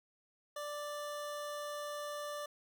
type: tone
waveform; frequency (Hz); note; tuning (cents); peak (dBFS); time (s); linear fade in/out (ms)
25% pulse; 588; D5; +2; -36; 0.56-2.46; 5
effects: none